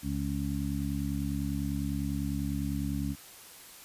harmonic tone, 70 Hz, C#2, 18 cents sharp, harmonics 1 / 2 / 3 / 4, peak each -35 / -35 / -35 / -35 dBFS, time 0.02-3.16 s, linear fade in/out 50 ms, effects white hiss -50 dBFS RMS until 3.84 s + resampled to 32000 Hz

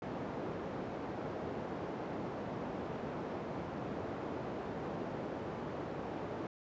white band-pass noise, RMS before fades -41 dBFS, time 0.02-6.47 s, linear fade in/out 2 ms, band 110 to 580 Hz, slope 12 dB/octave, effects resampled to 16000 Hz

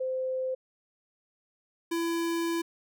sine / square tone pair in turn, 518 / 335.3 Hz, C5 / E4, -17 / +30 cents, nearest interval minor sixth, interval 753 cents, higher first, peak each -28 dBFS, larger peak neither, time 0-0.55 / 1.91-2.62 s, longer second, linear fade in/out 10 ms, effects none

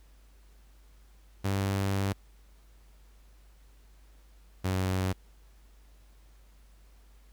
sawtooth tone pair in turn, 98 / 93.61 Hz, G2 / F#2, 0 / +21 cents, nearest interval minor second, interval 79 cents, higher first, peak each -23 dBFS, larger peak neither, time 1.44-2.13 / 4.64-5.13 s, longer first, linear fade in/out 10 ms, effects added 50 Hz sine -54 dBFS peak until 7.32 s + pink hiss -66 dBFS RMS until 7.32 s

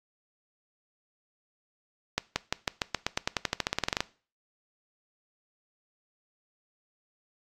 accelerating click train, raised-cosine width 0.2 ms, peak -8 dBFS, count 21, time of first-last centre 2.18-4.005 s, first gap 180 ms, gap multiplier 0.92, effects noise-tail reverb RT60 0.4 s tail -21 dB re dry + AAC 64 kbps

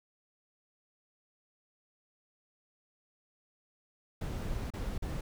brown noise with dropouts, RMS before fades -36 dBFS, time 4.21-5.21 s, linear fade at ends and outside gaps 5 ms, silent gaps 4.704-4.736 / 4.98-5.022 s, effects none

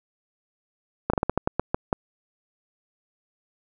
slowing click train, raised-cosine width 1 ms, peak -7 dBFS, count 10, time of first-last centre 1.1-1.928 s, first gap 35 ms, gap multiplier 1.23, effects none

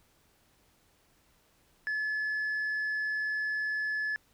sine tone, 1719 Hz, A6, 41 cents flat, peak -27 dBFS, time 1.87-4.16 s, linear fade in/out 0 ms, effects tanh soft clip ceiling -28 dBFS + pink hiss -67 dBFS RMS until 4.33 s

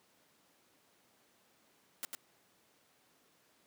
white noise with echo, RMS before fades -39 dBFS, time 2.03-2.05 s, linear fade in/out 0 ms, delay 100 ms, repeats 1, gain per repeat -3 dB, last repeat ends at 2.15 s, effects pink hiss -69 dBFS RMS until 3.66 s + high-pass 200 Hz 12 dB/octave

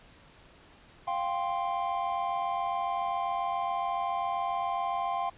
triangle chord, F suspended second, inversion none, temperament just, 698.5 / 785.8 / 1047.7 Hz, F5 / G5 / C6, 0 / +4 / +2 cents, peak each -31 dBFS, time 1.07-5.3 s, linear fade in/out 10 ms, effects pink hiss -56 dBFS RMS until 5.37 s + resampled to 8000 Hz

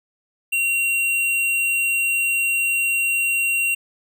sine tone with hard clipping, 2749 Hz, F7, 28 cents flat, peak -19 dBFS, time 0.52-3.75 s, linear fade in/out 10 ms, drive 15 dB, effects none

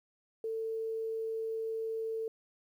sine tone, 446.8 Hz, A4, 27 cents sharp, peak -33 dBFS, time 0.44-2.28 s, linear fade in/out 2 ms, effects 11-bit

